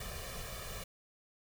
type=noise with comb filter; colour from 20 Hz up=pink; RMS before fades=-43 dBFS; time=0-0.84 s; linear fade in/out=5 ms; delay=1.7 ms; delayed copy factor=+0.8; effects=none